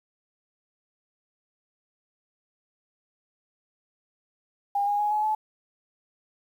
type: tone with pitch steps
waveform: sine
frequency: 807 / 820.2 / 833.5 / 847.1 / 860.9 Hz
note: G#5 / G#5 / G#5 / G#5 / A5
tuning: -50 / -22 / +6 / +34 / -38 cents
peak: -22 dBFS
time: 4.75-5.35 s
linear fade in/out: 5 ms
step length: 120 ms
effects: 9-bit